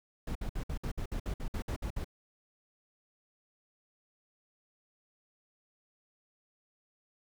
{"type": "noise bursts", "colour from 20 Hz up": "brown", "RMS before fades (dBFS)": -35, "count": 13, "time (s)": [0.27, 2.045], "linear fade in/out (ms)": 5, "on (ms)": 83, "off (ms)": 58, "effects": []}